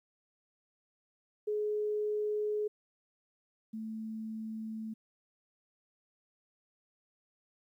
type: tone pair in turn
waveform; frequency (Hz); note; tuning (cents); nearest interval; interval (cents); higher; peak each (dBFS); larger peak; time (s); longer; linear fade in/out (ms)
sine; 421.5 / 220.2; G#4 / A3; +26 / +2; major seventh; 1124; first; -30 / -37; first; 1.47-2.68 / 3.73-4.94; neither; 10
effects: 12-bit